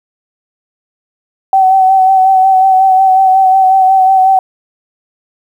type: tone with vibrato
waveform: sine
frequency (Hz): 761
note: F#5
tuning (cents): +48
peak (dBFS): -4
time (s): 1.53-4.39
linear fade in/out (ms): 2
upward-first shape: sine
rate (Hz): 5.5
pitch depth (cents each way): 28
effects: 7-bit